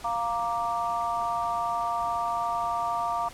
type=chord; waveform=sine; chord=Bb major; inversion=second; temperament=equal; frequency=698.5 / 932.3 / 1174.7 Hz; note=F5 / Bb5 / D6; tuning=0 / 0 / 0 cents; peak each=-30 dBFS; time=0.04-3.29 s; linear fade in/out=10 ms; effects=pink hiss -46 dBFS RMS until 3.33 s + low-pass 11000 Hz 12 dB/octave